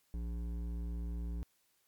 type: tone with hard clipping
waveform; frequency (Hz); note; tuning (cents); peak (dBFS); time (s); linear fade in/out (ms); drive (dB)
sine; 58; A#1; -8; -38; 0.14-1.43; 0; 11
effects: white hiss -74 dBFS RMS until 1.87 s + MP3 96 kbps